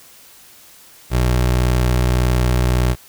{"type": "tone", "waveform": "25% pulse", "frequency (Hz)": 61.74, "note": "B1", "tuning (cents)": 0, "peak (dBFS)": -10, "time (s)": [1.1, 2.96], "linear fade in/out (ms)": 50, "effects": ["white hiss -45 dBFS RMS until 3.08 s"]}